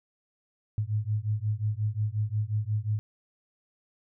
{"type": "beating tone pair", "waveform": "sine", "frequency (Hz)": [103.83, 109.43], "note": ["G#2", "A2"], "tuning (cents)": [0, -9], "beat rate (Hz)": 5.6, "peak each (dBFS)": [-29, -29], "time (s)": [0.78, 2.99], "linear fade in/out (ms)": 0, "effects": []}